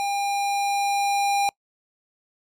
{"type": "tone with level ramp", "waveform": "square", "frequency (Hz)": 803, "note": "G5", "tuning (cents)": 41, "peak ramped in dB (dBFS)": [-24, -20], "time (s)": [0, 1.49], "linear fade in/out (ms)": 0, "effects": ["noise-tail reverb RT60 0.1 s tail -26 dB re dry", "low-pass 12000 Hz 12 dB/octave"]}